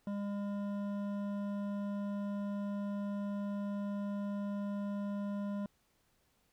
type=tone with hard clipping; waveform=sine; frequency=202.3 Hz; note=G#3; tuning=45 cents flat; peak=-37 dBFS; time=0.07-5.66 s; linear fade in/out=2 ms; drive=11 dB; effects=pink hiss -74 dBFS RMS until 6.52 s

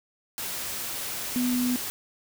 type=tone in noise; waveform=sine; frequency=248 Hz; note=B3; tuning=7 cents sharp; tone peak=-23 dBFS; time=1.36-1.76 s; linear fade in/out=0 ms; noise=white; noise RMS=-33 dBFS; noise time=0.38-1.9 s; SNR=+7 dB; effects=none

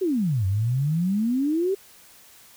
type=exponential two-way sweep; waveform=sine; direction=down then up; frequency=400.9 to 92.5 to 400.9 Hz; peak=-20 dBFS; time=0.01-1.75 s; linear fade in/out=10 ms; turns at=0.46 s; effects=white hiss -51 dBFS RMS until 2.56 s

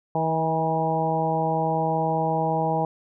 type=harmonic tone with a mistuned harmonic; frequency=160.5 Hz; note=E3; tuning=46 cents flat; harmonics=1 / 2 / 3 / 4 / 5 / 6; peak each=-27 / -32 / -29 / -28 / -25 / -31 dBFS; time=0.15-2.85 s; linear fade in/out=2 ms; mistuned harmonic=5; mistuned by=+20 cents; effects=none

